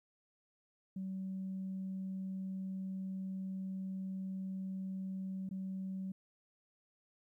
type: tone with dropouts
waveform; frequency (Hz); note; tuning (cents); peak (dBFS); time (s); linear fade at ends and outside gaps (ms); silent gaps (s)
sine; 190; F#3; +46; -37; 0.96-6.12; 5; 5.491-5.51
effects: tanh soft clip ceiling -34 dBFS + 13-bit